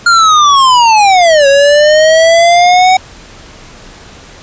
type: linear two-way sweep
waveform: square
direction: down then up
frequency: 1414 to 549 to 754 Hz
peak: -4 dBFS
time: 0.06-2.97 s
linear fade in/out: 5 ms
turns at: 1.47 s
effects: pink hiss -34 dBFS RMS until 4.42 s + resampled to 16000 Hz